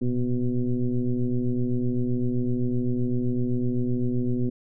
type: tone with frequency modulation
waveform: sine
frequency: 121.1 Hz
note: B2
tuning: 34 cents flat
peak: -21 dBFS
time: 0.01-4.5 s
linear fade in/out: 10 ms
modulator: 125 Hz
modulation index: 1.7
effects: none